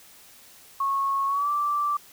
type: tone with pitch glide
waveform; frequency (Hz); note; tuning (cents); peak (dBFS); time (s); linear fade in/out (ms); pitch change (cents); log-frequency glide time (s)
sine; 1098 to 1170; C#6 to D6; -17 to -7; -22; 0.8-1.97; 5; +110; 1.27-1.5
effects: white hiss -51 dBFS RMS until 2.12 s